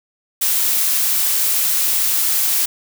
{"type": "noise", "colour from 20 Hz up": "blue", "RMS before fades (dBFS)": -17, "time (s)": [0.41, 2.66], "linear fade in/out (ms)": 10, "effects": []}